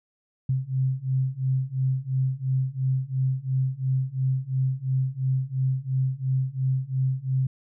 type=beating tone pair; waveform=sine; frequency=130 / 132.9 Hz; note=C3 / C3; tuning=-11 / +27 cents; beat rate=2.9 Hz; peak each=-26 / -25 dBFS; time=0.49-7.47 s; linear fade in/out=5 ms; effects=none